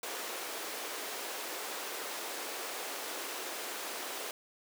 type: high-pass noise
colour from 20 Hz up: pink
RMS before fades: -40 dBFS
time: 0.03-4.31 s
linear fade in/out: 2 ms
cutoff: 360 Hz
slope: 24 dB/octave
effects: none